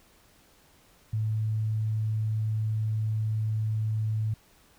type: tone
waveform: sine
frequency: 109 Hz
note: A2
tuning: 16 cents flat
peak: -25 dBFS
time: 1.13-4.34 s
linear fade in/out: 5 ms
effects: pink hiss -60 dBFS RMS until 4.78 s